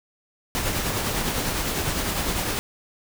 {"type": "noise with tremolo", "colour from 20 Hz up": "pink", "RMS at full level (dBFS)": -24, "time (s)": [0.55, 2.59], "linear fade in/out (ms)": 0, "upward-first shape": "triangle", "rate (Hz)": 9.9, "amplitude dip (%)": 40, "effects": []}